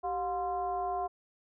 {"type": "tone with frequency modulation", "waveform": "sine", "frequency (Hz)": 715, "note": "F5", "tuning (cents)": 41, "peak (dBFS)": -30, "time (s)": [0.03, 1.08], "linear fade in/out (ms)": 20, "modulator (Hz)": 327, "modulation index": 0.82, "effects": []}